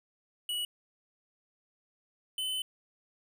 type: tone pair in turn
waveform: square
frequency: 2932 / 3034 Hz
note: F#7 / F#7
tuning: -16 / +43 cents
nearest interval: minor second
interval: 59 cents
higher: second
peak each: -32 / -32 dBFS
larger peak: neither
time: 0.49-0.65 / 2.38-2.62 s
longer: second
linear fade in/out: 2 ms
effects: 12-bit